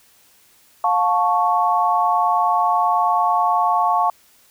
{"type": "chord", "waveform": "sine", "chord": "F augmented", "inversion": "none", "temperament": "equal with one note detuned", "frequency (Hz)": [709.8, 880, 1108.7], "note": ["F5", "A5", "C#6"], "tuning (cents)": [28, 0, 0], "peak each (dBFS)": -19, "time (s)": [0.84, 4.1], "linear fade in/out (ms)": 2, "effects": ["white hiss -54 dBFS RMS until 4.5 s"]}